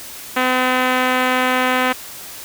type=tone with low-pass filter; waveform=5% pulse; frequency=254.7 Hz; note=C4; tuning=46 cents flat; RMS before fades=-17 dBFS; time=0.36-1.93 s; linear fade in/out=10 ms; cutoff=2700 Hz; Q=0.65; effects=white hiss -34 dBFS RMS until 2.44 s